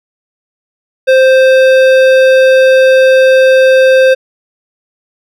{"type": "tone with hard clipping", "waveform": "sine", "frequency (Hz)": 523.3, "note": "C5", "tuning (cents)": 0, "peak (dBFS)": -5, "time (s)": [1.07, 4.15], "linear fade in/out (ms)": 20, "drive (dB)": 13, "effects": []}